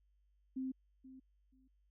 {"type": "tone with echo", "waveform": "sine", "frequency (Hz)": 261.6, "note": "C4", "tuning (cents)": 0, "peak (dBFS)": -37, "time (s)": [0.56, 0.72], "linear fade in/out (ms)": 10, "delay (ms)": 480, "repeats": 2, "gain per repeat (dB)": -15, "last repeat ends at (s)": 1.68, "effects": ["added 50 Hz sine -70 dBFS peak until 1.9 s"]}